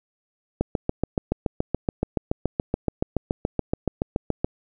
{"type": "click train", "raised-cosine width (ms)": 2, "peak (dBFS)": -8, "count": 28, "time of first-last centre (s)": [0.61, 4.445], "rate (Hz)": 7.04, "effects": []}